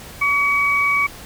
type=tone pair together; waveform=sine; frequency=1135.3 / 2264 Hz; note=C#6 / C#7; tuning=+41 / +36 cents; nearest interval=octave; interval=1195 cents; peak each=-20 / -16 dBFS; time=0.21-1.07 s; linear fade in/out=10 ms; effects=pink hiss -38 dBFS RMS until 1.25 s